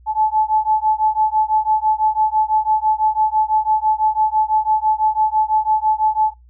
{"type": "beating tone pair", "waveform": "sine", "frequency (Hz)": [862, 868], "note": ["A5", "A5"], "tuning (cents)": [-36, -24], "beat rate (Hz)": 6, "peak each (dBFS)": -17, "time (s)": [0.06, 6.34], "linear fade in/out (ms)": 50, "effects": ["noise-tail reverb RT60 0.2 s tail -26 dB re dry", "added 60 Hz sine -44 dBFS peak until 6.49 s"]}